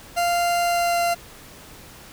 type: tone with pitch glide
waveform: 40% pulse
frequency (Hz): 695 to 690.2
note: F5 to F5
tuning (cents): -9 to -21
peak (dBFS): -18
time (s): 0.16-1.15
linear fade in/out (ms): 20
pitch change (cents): -12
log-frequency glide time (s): 0.62-1.03
effects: pink hiss -44 dBFS RMS until 2.12 s